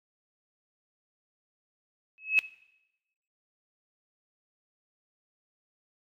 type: tone with exponential growth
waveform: sine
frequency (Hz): 2577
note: E7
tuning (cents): -40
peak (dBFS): -16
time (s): 2.18-2.39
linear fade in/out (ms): 0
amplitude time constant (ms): 44
effects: noise-tail reverb RT60 0.9 s tail -19 dB re dry + AAC 48 kbps